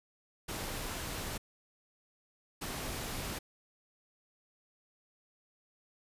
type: noise bursts at uneven times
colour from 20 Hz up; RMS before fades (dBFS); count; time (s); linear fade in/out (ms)
pink; -39; 2; 0.48-1.38 / 2.61-3.39; 10
effects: resampled to 32000 Hz